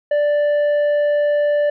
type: tone with tanh clipping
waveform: triangle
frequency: 587.3 Hz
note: D5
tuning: in tune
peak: -15 dBFS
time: 0.11-1.7 s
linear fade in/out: 5 ms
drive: 10 dB
effects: none